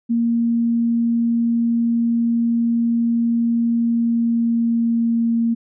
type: tone with pitch glide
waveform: sine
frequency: 233.1 to 231.1 Hz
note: A#3 to A#3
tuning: 0 to -15 cents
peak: -15 dBFS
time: 0.09-5.55 s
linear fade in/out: 20 ms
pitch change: -15 cents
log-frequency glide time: 3.78-5.32 s
effects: none